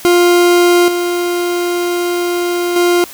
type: tone with level steps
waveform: 40% pulse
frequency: 350.9 Hz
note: F4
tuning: 8 cents sharp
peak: -6 / -13 / -8 dBFS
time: 0.05-3.04 s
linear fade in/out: 0 ms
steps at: 0.88 / 2.76 s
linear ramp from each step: 2 ms
effects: white hiss -33 dBFS RMS until 3.13 s